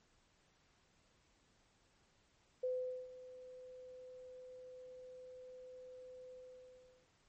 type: tone with ADSR envelope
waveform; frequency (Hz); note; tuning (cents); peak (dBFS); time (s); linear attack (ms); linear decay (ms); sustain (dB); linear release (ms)
sine; 507; B4; +45; -34; 2.63-7.09; 8; 440; -17; 770
effects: pink hiss -73 dBFS RMS until 7.28 s + MP3 32 kbps